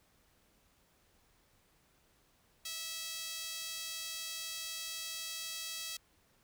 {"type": "tone with high-pass filter", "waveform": "sawtooth", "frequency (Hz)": 652, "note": "E5", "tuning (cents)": -19, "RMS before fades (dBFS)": -42, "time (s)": [2.65, 5.97], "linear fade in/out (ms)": 5, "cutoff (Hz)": 3800, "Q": 1.2, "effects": ["pink hiss -70 dBFS RMS until 6.43 s"]}